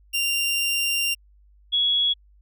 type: tone pair in turn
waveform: sawtooth / sine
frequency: 2781 / 3351 Hz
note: F7 / G#7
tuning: -8 / +15 cents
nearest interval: minor third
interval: 323 cents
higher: second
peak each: -18 dBFS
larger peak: neither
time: 0.13-1.15 / 1.72-2.14 s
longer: first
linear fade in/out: 20 ms
effects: added 50 Hz sine -52 dBFS peak until 2.41 s